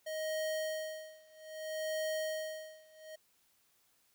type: tone with tremolo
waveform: square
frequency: 627 Hz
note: D#5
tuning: 13 cents sharp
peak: -34 dBFS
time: 0.06-3.16 s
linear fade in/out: 10 ms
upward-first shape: sine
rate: 0.62 Hz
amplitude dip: 95%
effects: white hiss -72 dBFS RMS until 4.14 s